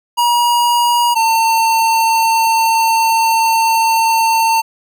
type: tone pair in turn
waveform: square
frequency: 956 / 902.3 Hz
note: A#5 / A5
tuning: +43 / +43 cents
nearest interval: minor second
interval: 100 cents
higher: first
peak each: -11 dBFS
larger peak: neither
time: 0.17-1.15 / 1.15-4.62 s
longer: second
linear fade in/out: 20 ms
effects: none